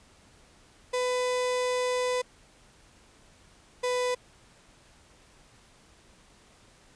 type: tone pair in turn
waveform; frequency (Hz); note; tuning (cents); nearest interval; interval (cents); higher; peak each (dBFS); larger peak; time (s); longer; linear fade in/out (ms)
35% pulse; 500 / 497.7; B4 / B4; +21 / +13; unison; 8; first; -24; neither; 0.93-2.22 / 3.83-4.15; first; 10
effects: pink hiss -58 dBFS RMS until 6.95 s + resampled to 22050 Hz